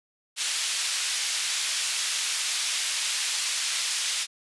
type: band-pass noise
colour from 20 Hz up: pink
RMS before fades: -28 dBFS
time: 0.36-4.27 s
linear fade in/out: 50 ms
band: 2800 to 10000 Hz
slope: 12 dB/octave
effects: resampled to 24000 Hz